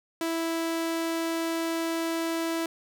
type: tone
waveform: sawtooth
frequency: 329.6 Hz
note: E4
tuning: in tune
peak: -23 dBFS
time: 0.21-2.66 s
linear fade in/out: 2 ms
effects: none